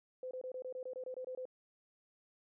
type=tone bursts; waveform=sine; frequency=511 Hz; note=C5; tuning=41 cents flat; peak=-40 dBFS; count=12; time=0.23-1.454 s; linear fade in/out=2 ms; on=80 ms; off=24 ms; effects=none